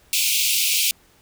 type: high-pass noise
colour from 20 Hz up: pink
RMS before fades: -20 dBFS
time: 0.13-0.91 s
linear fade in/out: 0 ms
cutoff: 2300 Hz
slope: 96 dB/octave
effects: pink hiss -56 dBFS RMS until 1.21 s